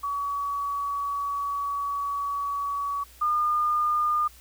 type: tone pair in turn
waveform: sine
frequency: 1133 / 1212.5 Hz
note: C#6 / D#6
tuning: +37 / -45 cents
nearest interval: minor second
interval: 118 cents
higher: second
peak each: -26 / -21 dBFS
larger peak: second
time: 0.03-3.04 / 3.21-4.28 s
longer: first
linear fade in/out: 10 ms
effects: added 60 Hz sine -52 dBFS peak until 4.4 s + white hiss -53 dBFS RMS until 4.4 s